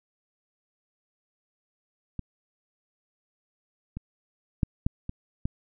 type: clicks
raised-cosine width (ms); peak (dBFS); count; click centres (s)
5; -20 / -22 / -10 / -11 / -20 / -15; 6; 2.193 / 3.97 / 4.632 / 4.865 / 5.094 / 5.455
effects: none